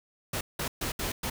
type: noise bursts at uneven times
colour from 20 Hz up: pink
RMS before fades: -32 dBFS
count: 5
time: 0.33-0.41 / 0.59-0.68 / 0.81-0.92 / 0.99-1.12 / 1.23-1.3 s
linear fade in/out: 5 ms
effects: none